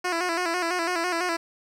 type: tone with vibrato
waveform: 10% pulse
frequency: 347.2 Hz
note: F4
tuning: 10 cents flat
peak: -16 dBFS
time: 0.04-1.37 s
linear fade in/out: 10 ms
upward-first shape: square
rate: 6 Hz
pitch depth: 69 cents each way
effects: low-pass 8000 Hz 12 dB/octave + 8-bit